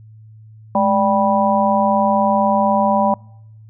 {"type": "harmonic tone with a mistuned harmonic", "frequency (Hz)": 196, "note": "G3", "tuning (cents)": 0, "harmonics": [1, 3, 4, 5], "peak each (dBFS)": [-18, -18, -18, -18], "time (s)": [0.75, 3.14], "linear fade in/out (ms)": 2, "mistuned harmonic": 1, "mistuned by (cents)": 130, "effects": ["noise-tail reverb RT60 0.8 s tail -26 dB re dry", "added 109 Hz sine -39 dBFS peak until 3.69 s"]}